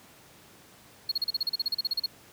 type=tone bursts; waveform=triangle; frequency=4315 Hz; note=C#8; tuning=47 cents flat; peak=-23 dBFS; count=16; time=1.09-2.061 s; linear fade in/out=5 ms; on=26 ms; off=37 ms; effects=pink hiss -54 dBFS RMS until 2.32 s + high-pass 100 Hz 12 dB/octave